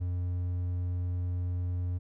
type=tone; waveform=triangle; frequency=89.1 Hz; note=F2; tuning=35 cents sharp; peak=-27 dBFS; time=0-1.99 s; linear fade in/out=20 ms; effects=none